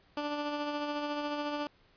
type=tone with tremolo; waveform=15% pulse; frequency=293.7 Hz; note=D4; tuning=in tune; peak=-25 dBFS; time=0.17-1.67 s; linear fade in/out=2 ms; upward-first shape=sine; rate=14 Hz; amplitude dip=35%; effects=pink hiss -65 dBFS RMS until 1.96 s + resampled to 11025 Hz